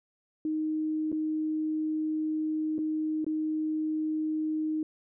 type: tone with dropouts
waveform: sine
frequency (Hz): 311.1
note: D#4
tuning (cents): 0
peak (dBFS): -27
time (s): 0.45-4.83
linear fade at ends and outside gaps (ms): 2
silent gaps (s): 1.118-1.126 / 2.782-2.788 / 3.245-3.265
effects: none